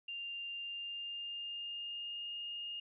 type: tone with pitch glide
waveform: sine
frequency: 2793 to 2837 Hz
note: F7 to F7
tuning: -1 to +27 cents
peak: -40 dBFS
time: 0.08-2.8 s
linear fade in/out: 5 ms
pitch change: +28 cents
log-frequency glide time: 0.52-2.31 s
effects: none